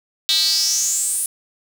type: tone with high-pass filter sweep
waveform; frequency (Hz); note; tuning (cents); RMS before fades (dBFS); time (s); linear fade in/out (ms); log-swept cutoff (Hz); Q
square; 176.2; F3; +16; -19; 0.29-1.26; 0; 3700 to 10000; 7.1
effects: 7-bit